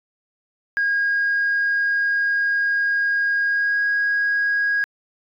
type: tone with pitch glide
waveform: sine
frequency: 1632 to 1645.3 Hz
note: G#6 to G#6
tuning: -31 to -17 cents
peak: -16 dBFS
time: 0.77-4.84 s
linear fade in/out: 0 ms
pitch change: +14 cents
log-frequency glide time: 3.46-3.82 s
effects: tanh soft clip ceiling -14 dBFS